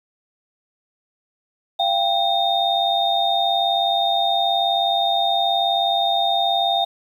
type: tone cluster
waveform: sine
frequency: 688 / 787 / 3673 Hz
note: F5 / G5 / A#7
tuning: -26 / +7 / -26 cents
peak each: -21 dBFS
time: 1.79-6.85 s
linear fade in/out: 10 ms
effects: 8-bit